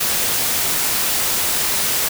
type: noise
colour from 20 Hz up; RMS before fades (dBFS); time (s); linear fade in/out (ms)
white; -19; 0-2.09; 10
effects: none